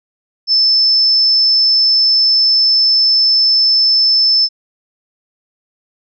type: tone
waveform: sine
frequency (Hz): 5270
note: E8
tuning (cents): -1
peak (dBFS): -8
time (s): 0.47-4.49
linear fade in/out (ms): 50
effects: none